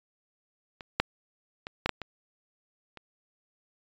clicks, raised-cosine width 0.3 ms, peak -25 / -6 / -21 / -10 / -10 / -20 / -28 dBFS, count 7, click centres 0.808 / 1 / 1.669 / 1.86 / 1.893 / 2.017 / 2.973 s, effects resampled to 16000 Hz

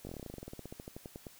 slowing click train, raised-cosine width 2 ms, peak -30 dBFS, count 24, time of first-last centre 0.05-1.268 s, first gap 20 ms, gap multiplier 1.08, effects white hiss -58 dBFS RMS until 1.39 s

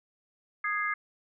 sine chord, Ab major, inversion second, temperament equal with one note detuned, 1238.1 / 1661.2 / 2093 Hz, Eb6 / Ab6 / C7, -9 / 0 / 0 cents, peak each -32 dBFS, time 0.64-0.94 s, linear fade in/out 5 ms, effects none

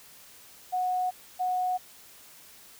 sine tone pair in turn, 733 / 733 Hz, F#5 / F#5, -16 / -16 cents, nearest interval unison, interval 0 cents, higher neither, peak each -25 dBFS, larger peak neither, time 0.72-1.11 / 1.39-1.78 s, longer neither, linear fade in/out 20 ms, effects white hiss -52 dBFS RMS until 2.79 s

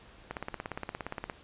click train, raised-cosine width 0.5 ms, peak -20 dBFS, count 18, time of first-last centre 0.31-1.298 s, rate 17.2 Hz, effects pink hiss -55 dBFS RMS until 1.43 s + resampled to 8000 Hz

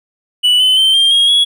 triangle tone with pitch steps, 2960 / 3034 / 3111 / 3189 / 3269 / 3351 Hz, F#7 / F#7 / G7 / G7 / G#7 / G#7, 0 / +43 / -14 / +29 / -28 / +15 cents, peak -6 dBFS, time 0.43-1.45 s, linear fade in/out 20 ms, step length 170 ms, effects none

